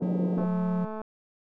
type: band-pass noise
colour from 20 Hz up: pink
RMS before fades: -33 dBFS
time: 0-0.46 s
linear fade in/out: 20 ms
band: 200 to 530 Hz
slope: 24 dB/octave
type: tone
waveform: triangle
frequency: 179.8 Hz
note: F#3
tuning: 49 cents flat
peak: -23 dBFS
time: 0.02-0.85 s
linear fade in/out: 5 ms
type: click train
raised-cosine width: 1 ms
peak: -24 dBFS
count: 139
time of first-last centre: 0.38-1.016 s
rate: 217 Hz
effects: none